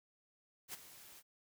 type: noise with ADSR envelope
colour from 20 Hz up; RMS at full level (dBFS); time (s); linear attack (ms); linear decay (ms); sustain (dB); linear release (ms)
white; -44; 0.68-1.23; 56; 19; -13; 49
effects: none